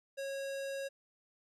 square tone, 548 Hz, C#5, 20 cents flat, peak -38 dBFS, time 0.17-0.89 s, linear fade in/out 20 ms, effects low-pass 11000 Hz 12 dB/octave

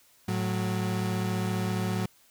35% pulse tone pair together, 109.5 / 183.91 Hz, A2 / F#3, -8 / -10 cents, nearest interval major sixth, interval 898 cents, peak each -28 dBFS, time 0.28-2.06 s, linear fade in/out 5 ms, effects white hiss -61 dBFS RMS until 2.3 s

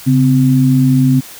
sine tone pair together, 137.6 / 257.3 Hz, C#3 / C4, -12 / -29 cents, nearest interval major seventh, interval 1083 cents, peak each -10 dBFS, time 0.06-1.21 s, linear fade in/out 20 ms, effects white hiss -34 dBFS RMS until 1.39 s

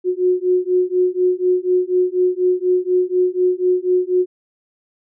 sine beating tone pair, 362 / 366.1 Hz, F#4 / F#4, -38 / -18 cents, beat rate 4.1 Hz, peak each -17 dBFS, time 0.04-4.26 s, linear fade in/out 50 ms, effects none

